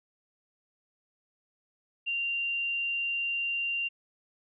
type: tone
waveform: sine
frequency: 2775 Hz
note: F7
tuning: 12 cents flat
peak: -28 dBFS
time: 2.06-3.89 s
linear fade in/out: 20 ms
effects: none